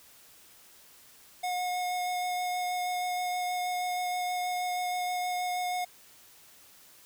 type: tone with vibrato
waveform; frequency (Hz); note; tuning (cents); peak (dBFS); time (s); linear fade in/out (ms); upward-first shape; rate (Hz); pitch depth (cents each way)
square; 723; F#5; -40; -30; 1.43-5.85; 10; sine; 6.3; 9
effects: white hiss -56 dBFS RMS until 7.05 s